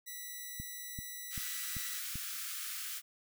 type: tone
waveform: 5% pulse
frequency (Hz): 1962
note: B6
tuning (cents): -12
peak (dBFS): -32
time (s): 0.06-2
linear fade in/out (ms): 20
type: click train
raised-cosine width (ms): 5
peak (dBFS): -30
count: 5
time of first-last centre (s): 0.6-2.156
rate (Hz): 2.57
type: high-pass noise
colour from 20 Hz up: white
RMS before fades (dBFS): -41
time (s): 1.3-3.02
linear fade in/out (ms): 50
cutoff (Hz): 1200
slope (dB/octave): 96
effects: none